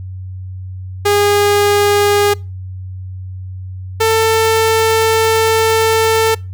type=tone pair in turn; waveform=sawtooth; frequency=409.5 / 445.6 Hz; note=G#4 / A4; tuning=-24 / +22 cents; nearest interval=minor second; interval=146 cents; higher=second; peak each=-6 dBFS; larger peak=neither; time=1.05-2.34 / 4-6.35 s; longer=second; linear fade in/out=10 ms; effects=noise-tail reverb RT60 0.3 s tail -25 dB re dry + added 93 Hz sine -24 dBFS peak until 6.53 s